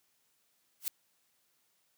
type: noise with exponential growth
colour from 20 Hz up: blue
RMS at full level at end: -29 dBFS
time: 0.8-0.88 s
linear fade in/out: 0 ms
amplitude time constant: 17 ms
effects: white hiss -74 dBFS RMS until 1.97 s + high-pass 80 Hz 12 dB/octave